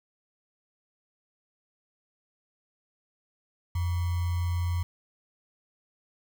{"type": "tone with sample-and-hold", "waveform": "sine", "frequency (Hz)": 87.31, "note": "F2", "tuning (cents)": 0, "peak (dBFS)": -25, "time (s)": [3.75, 4.83], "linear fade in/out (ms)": 5, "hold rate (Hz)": 1050, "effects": []}